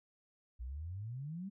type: exponential sweep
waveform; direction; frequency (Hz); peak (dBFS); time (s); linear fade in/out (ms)
sine; up; 57.2 to 204.4; -40; 0.59-1.5; 20
effects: none